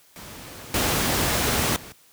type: noise with level steps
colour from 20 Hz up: pink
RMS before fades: -40 / -22 / -41 dBFS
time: 0.16-1.92 s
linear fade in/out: 0 ms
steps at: 0.74 / 1.76 s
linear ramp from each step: 2 ms
effects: white hiss -56 dBFS RMS until 2.12 s + high-pass 60 Hz 12 dB/octave